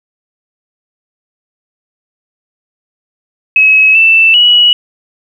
sine tone with pitch steps, 2565 / 2658 / 2926 Hz, E7 / E7 / F#7, -48 / +14 / -20 cents, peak -3 dBFS, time 3.56-4.73 s, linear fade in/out 2 ms, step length 390 ms, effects 7-bit

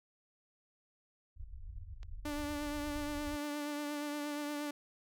pink low-pass noise, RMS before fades -46 dBFS, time 1.36-3.37 s, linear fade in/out 20 ms, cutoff 100 Hz, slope 96 dB/octave
clicks, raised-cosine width 0.2 ms, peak -37 dBFS, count 2, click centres 2.031 / 2.632 s
sawtooth tone with vibrato, 293.7 Hz, D4, in tune, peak -33 dBFS, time 2.25-4.71 s, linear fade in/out 5 ms, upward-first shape triangle, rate 8.5 Hz, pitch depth 29 cents each way
effects none

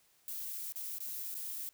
violet noise with dropouts, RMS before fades -41 dBFS, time 0.28-1.69 s, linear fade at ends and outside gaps 0 ms, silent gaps 0.722-0.758 / 0.985-1.004 / 1.343-1.351 s, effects white hiss -69 dBFS RMS until 1.73 s

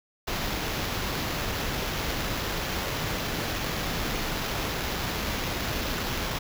pink noise with sample-and-hold, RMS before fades -30 dBFS, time 0.27-6.39 s, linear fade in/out 10 ms, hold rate 8820 Hz, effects none

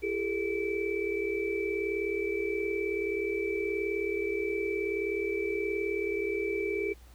sine tone cluster, 341.8 / 403.4 / 442.4 / 2313 Hz, F4 / G4 / A4 / D7, -37 / +50 / +9 / -27 cents, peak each -36 / -31 / -36 / -36 dBFS, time 0.02-6.94 s, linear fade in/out 20 ms, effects added 60 Hz sine -51 dBFS peak until 7.14 s + pink hiss -60 dBFS RMS until 7.14 s

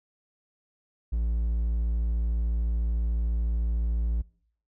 triangle tone, 56.9 Hz, A#1, 41 cents flat, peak -22 dBFS, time 1.12-4.22 s, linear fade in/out 10 ms, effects noise-tail reverb RT60 0.6 s tail -23 dB re dry

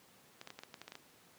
clicks, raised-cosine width 0.2 ms, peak -29 dBFS, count 10, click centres 0.414 / 0.474 / 0.504 / 0.59 / 0.635 / 0.742 / 0.816 / 0.88 / 0.921 / 0.954 s, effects pink hiss -63 dBFS RMS until 1.38 s + high-pass 150 Hz 12 dB/octave

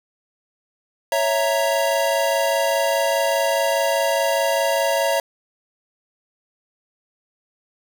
square chord, A# diminished, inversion first, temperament equal, 554.4 / 659.3 / 932.3 Hz, C#5 / E5 / A#5, 0 / 0 / 0 cents, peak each -22 / -22 / -25 dBFS, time 1.12-5.2 s, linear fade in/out 2 ms, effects none

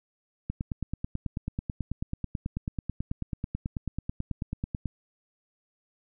click train, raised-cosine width 5 ms, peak -18 dBFS, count 41, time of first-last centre 0.5-4.857 s, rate 9.18 Hz, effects none

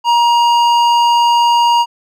sine tone with hard clipping, 946 Hz, A#5, 25 cents sharp, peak -10 dBFS, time 0.04-1.86 s, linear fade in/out 50 ms, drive 11 dB, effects none

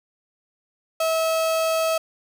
35% pulse tone, 647 Hz, E5, 32 cents flat, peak -18 dBFS, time 1-1.98 s, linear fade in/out 5 ms, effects none

